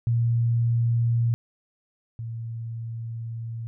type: tone pair in turn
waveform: sine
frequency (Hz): 117.2 / 114.79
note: A#2 / A#2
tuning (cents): +10 / -26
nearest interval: unison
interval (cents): 36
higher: first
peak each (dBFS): -19 / -30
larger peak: first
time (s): 0.07-1.34 / 2.19-3.67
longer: second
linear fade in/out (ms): 0
effects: none